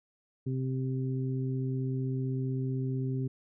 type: harmonic tone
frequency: 130.81 Hz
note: C3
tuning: in tune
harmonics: 1 / 2 / 3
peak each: -30 / -36 / -40 dBFS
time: 0.46-3.28 s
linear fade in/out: 10 ms
effects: none